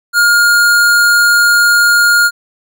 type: tone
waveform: square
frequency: 1419 Hz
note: F6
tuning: 27 cents sharp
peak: -7 dBFS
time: 0.13-2.31 s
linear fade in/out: 50 ms
effects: none